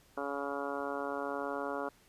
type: harmonic tone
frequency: 140.9 Hz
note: C#3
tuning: 29 cents sharp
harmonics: 2 / 3 / 4 / 5 / 6 / 7 / 8 / 9 / 10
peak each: -42 / -41 / -40 / -43 / -45 / -45 / -44 / -47 / -44 dBFS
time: 0.17-1.89 s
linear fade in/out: 5 ms
effects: pink hiss -64 dBFS RMS until 2.08 s + resampled to 32000 Hz